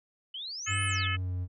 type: exponential two-way sweep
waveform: sine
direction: up then down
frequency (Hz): 2960 to 10230 to 2960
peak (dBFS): -36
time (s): 0.34-1.08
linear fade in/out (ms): 5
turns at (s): 0.85
type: harmonic tone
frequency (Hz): 431.6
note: A4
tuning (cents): -33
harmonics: 3 / 4 / 5 / 6 / 7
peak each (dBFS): -36 / -36 / -36 / -36 / -36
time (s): 0.66-1.17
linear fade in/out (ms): 20
type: tone with pitch glide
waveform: triangle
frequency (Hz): 98 to 90.39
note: G2 to F#2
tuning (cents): 0 to -40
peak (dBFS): -28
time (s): 0.67-1.48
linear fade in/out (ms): 50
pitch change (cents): -140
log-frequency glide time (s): 0.78-1.33
effects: none